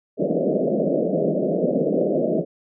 white band-pass noise, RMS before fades -21 dBFS, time 0.17-2.45 s, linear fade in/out 50 ms, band 150 to 640 Hz, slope 96 dB/octave, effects none

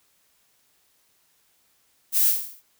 violet noise with echo, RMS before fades -20 dBFS, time 2.12-2.34 s, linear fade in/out 50 ms, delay 47 ms, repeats 6, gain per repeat -5 dB, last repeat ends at 2.622 s, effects white hiss -65 dBFS RMS until 2.79 s

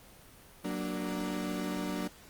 35% pulse chord, Gb augmented, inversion none, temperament equal with one note detuned, 186.18 / 233.1 / 293.7 Hz, Gb3 / Bb3 / D4, +11 / 0 / 0 cents, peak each -35 / -38 / -35 dBFS, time 0.64-2.08 s, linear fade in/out 10 ms, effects pink hiss -55 dBFS RMS until 2.29 s + Opus 24 kbps

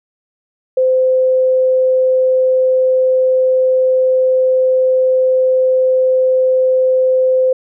sine tone, 516 Hz, C5, 24 cents flat, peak -9 dBFS, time 0.77-7.53 s, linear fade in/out 5 ms, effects none

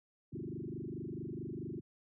sine tone with frequency modulation, 244.6 Hz, B3, 16 cents flat, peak -39 dBFS, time 0.32-1.81 s, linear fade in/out 20 ms, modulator 24.6 Hz, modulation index 5.4, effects none

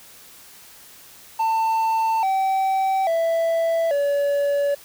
triangle tone with pitch steps, 894 / 769.3 / 662.1 / 569.7 Hz, A5 / G5 / E5 / C#5, +27 / -33 / +7 / +47 cents, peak -16 dBFS, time 1.39-4.75 s, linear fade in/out 10 ms, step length 840 ms, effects white hiss -46 dBFS RMS until 4.84 s

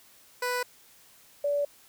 15% pulse / sine tone pair in turn, 494.5 / 576.1 Hz, B4 / D5, +2 / -33 cents, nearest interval minor third, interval 265 cents, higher second, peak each -21 / -24 dBFS, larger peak first, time 0.42-0.63 / 1.44-1.65 s, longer neither, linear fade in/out 5 ms, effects white hiss -57 dBFS RMS until 1.88 s

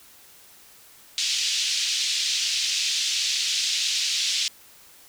pink band-pass noise, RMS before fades -25 dBFS, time 1.18-4.48 s, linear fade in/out 0 ms, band 3000 to 6400 Hz, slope 24 dB/octave, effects white hiss -51 dBFS RMS until 5.08 s

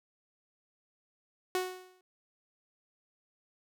sawtooth tone with exponential decay, 368.5 Hz, F#4, 7 cents flat, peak -23 dBFS, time 1.55-2.01 s, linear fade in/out 1 ms, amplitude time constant 100 ms, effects none

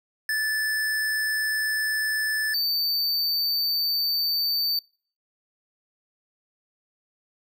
square tone pair in turn, 1746 / 4579 Hz, A6 / D8, -14 / -45 cents, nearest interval octave + perfect fourth, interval 1669 cents, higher second, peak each -24 / -23 dBFS, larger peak second, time 0.29-2.54 / 2.54-4.79 s, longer neither, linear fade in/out 2 ms, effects noise-tail reverb RT60 0.5 s tail -25 dB re dry

